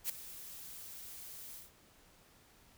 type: noise with ADSR envelope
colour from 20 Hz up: blue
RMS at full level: -34 dBFS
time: 0.04-1.71 s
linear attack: 55 ms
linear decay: 5 ms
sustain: -15 dB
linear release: 150 ms
effects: pink hiss -64 dBFS RMS until 2.77 s